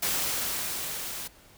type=noise with level ramp; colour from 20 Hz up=white; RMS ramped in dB=-27 to -37 dBFS; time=0.02-1.28 s; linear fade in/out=10 ms; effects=pink hiss -55 dBFS RMS until 1.57 s